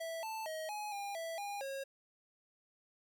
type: tone with pitch steps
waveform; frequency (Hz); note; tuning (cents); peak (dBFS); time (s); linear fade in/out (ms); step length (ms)
square; 657 / 882 / 632 / 840 / 805 / 659 / 811 / 544; E5 / A5 / D#5 / G#5 / G5 / E5 / G#5 / C#5; -6 / +4 / +27 / +19 / +46 / -1 / -41 / -33; -40; 0-1.84; 10; 230
effects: none